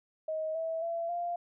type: tone with pitch steps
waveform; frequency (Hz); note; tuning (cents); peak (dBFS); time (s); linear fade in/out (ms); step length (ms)
sine; 630 / 651.1 / 672.9 / 695.4; D#5 / E5 / E5 / F5; +21 / -22 / +35 / -8; -31; 0.28-1.36; 5; 270
effects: none